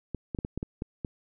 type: clicks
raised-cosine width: 3 ms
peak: -19 dBFS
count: 8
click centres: 0.147 / 0.348 / 0.388 / 0.449 / 0.576 / 0.629 / 0.821 / 1.048 s
effects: none